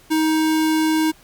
square tone, 314.9 Hz, D#4, 21 cents sharp, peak -16 dBFS, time 0.1-1.12 s, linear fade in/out 20 ms, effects pink hiss -50 dBFS RMS until 1.23 s + MP3 96 kbps

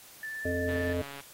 sine tone with vibrato, 1760 Hz, A6, in tune, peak -35 dBFS, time 0.23-0.93 s, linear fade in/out 2 ms, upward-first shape sine, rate 16 Hz, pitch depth 12 cents each way
harmonic tone, 87.7 Hz, F2, 8 cents sharp, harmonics 1 / 3 / 5 / 7, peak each -34 / -34 / -34 / -34 dBFS, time 0.45-1.02 s, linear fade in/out 5 ms
click train, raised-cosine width 0.3 ms, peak -28 dBFS, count 73, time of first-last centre 0.69-1.204 s, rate 140 Hz
effects white hiss -52 dBFS RMS until 1.33 s + AAC 48 kbps

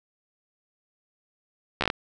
slowing click train, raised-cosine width 0.3 ms, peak -8 dBFS, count 6, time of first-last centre 1.81-1.901 s, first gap 13 ms, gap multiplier 1.17, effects none

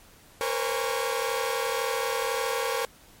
sawtooth tone cluster, 464.1 / 506 / 538 / 818 / 1121 Hz, A#4 / B4 / C5 / G#5 / C#6, -8 / +42 / +48 / -26 / +19 cents, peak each -26 / -29 / -29 / -31 / -31 dBFS, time 0.41-2.85 s, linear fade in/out 0 ms, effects pink hiss -54 dBFS RMS until 3.2 s + MP3 64 kbps

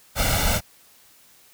pink noise with comb filter, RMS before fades -21 dBFS, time 0.15-0.61 s, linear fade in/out 50 ms, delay 1.4 ms, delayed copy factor +0.75, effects white hiss -54 dBFS RMS until 1.53 s

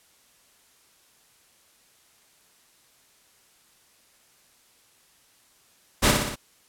pink noise with echo, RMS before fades -18 dBFS, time 6.02-6.12 s, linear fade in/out 20 ms, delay 60 ms, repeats 4, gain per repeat -4 dB, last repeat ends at 6.36 s, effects white hiss -60 dBFS RMS until 6.68 s + low-pass 12000 Hz 12 dB/octave

